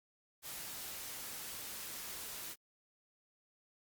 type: noise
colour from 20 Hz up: white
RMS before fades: -45 dBFS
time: 0.42-2.56 s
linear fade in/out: 50 ms
effects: Opus 48 kbps